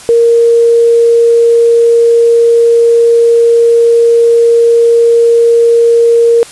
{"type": "tone", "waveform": "sine", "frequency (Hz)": 466.2, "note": "A#4", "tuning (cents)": 0, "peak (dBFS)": -3, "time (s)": [0.09, 6.43], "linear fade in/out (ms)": 0, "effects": ["white hiss -31 dBFS RMS until 6.51 s", "resampled to 24000 Hz"]}